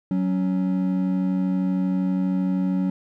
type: tone pair together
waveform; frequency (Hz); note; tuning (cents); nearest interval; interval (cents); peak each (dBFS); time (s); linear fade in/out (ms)
triangle; 186 / 278.7; F#3 / C#4; +9 / +9; perfect fifth; 700; -19 / -24; 0.11-2.9; 2
effects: none